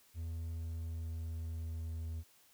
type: tone with pitch glide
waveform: triangle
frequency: 82.5 to 81.27 Hz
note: E2 to E2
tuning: +2 to -24 cents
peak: -36 dBFS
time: 0.14-2.24 s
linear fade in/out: 50 ms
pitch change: -26 cents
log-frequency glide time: 0.25-1.94 s
effects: white hiss -66 dBFS RMS until 2.53 s